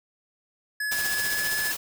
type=tone with pitch glide; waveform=square; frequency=1700 to 1713.8 Hz; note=G#6 to A6; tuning=+40 to -46 cents; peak=-27 dBFS; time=0.8-1.72 s; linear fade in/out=5 ms; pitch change=+14 cents; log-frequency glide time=1.34-1.44 s
type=noise with tremolo; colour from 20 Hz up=white; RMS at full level=-29 dBFS; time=0.91-1.77 s; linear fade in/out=10 ms; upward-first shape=sine; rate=15 Hz; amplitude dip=40%
effects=none